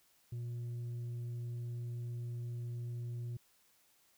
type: tone with tanh clipping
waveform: sine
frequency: 119.6 Hz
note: A#2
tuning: 45 cents sharp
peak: -39 dBFS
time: 0.32-3.37 s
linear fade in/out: 5 ms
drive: 3 dB
effects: white hiss -70 dBFS RMS until 4.17 s